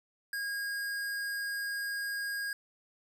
square tone, 1631 Hz, G#6, 32 cents flat, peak -34 dBFS, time 0.33-2.53 s, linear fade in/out 2 ms, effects none

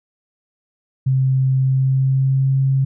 sine tone with pitch glide, 132 to 134.62 Hz, C3 to C3, +16 to +50 cents, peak -13 dBFS, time 1.06-2.85 s, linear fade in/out 10 ms, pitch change +34 cents, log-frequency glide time 1.58-2.56 s, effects none

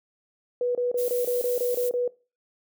sine tone bursts, 490 Hz, B4, 14 cents flat, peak -22 dBFS, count 9, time 0.61-2.078 s, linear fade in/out 2 ms, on 140 ms, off 26 ms
violet noise, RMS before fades -35 dBFS, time 0.97-1.9 s, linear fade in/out 20 ms
effects noise-tail reverb RT60 0.3 s tail -20 dB re dry

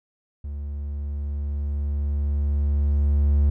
triangle tone with level ramp, 72 Hz, D2, 34 cents flat, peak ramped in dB -27 to -13 dBFS, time 0.44-3.5 s, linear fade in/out 5 ms, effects none

